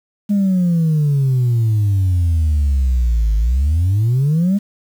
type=exponential two-way sweep; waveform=sine; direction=down then up; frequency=207.7 to 51.9 to 207.7 Hz; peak=-10 dBFS; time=0.29-4.59 s; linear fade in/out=20 ms; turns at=3.36 s; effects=tanh soft clip ceiling -10 dBFS + 7-bit